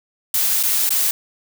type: noise with dropouts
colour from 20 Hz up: blue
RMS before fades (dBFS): -18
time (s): 0.34-1.11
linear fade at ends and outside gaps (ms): 2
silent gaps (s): 0.629-0.635 / 0.892-0.905
effects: none